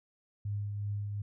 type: tone with tremolo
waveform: sine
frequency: 102.5 Hz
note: G#2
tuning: 22 cents flat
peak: -31 dBFS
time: 0.45-1.22 s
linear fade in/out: 5 ms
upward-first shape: triangle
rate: 2.7 Hz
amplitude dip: 35%
effects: none